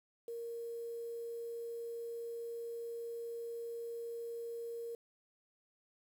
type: tone with quantisation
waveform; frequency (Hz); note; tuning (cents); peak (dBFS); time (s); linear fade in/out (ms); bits
sine; 466.2; A#4; 0; -40; 0.28-4.95; 2; 10
effects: none